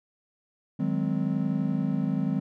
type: chord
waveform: triangle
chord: Ab dominant seventh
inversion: second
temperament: just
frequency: 155.74 / 186.89 / 207.7 / 259.6 Hz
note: Eb3 / Gb3 / Ab3 / C4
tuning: +2 / +18 / 0 / -13 cents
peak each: -28 dBFS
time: 0.79-2.4 s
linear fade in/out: 10 ms
effects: none